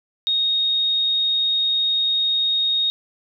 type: tone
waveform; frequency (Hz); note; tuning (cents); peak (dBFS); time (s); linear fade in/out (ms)
sine; 3729; A#7; 0; -17; 0.27-2.9; 0
effects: none